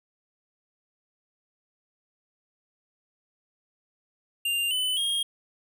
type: tone with pitch steps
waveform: square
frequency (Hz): 2794 / 3012 / 3247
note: F7 / F#7 / G#7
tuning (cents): 0 / +30 / -40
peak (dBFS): -25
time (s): 4.45-5.23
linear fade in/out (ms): 5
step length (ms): 260
effects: none